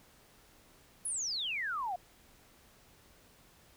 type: exponential sweep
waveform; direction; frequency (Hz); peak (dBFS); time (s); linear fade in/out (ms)
sine; down; 10890 to 685; -33; 1.05-1.96; 5
effects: pink hiss -62 dBFS RMS until 3.76 s